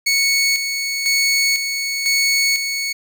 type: tone with tremolo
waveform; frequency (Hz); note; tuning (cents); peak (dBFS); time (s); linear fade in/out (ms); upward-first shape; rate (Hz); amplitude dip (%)
20% pulse; 2215; C#7; -2; -9; 0.06-2.93; 10; square; 1; 50
effects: none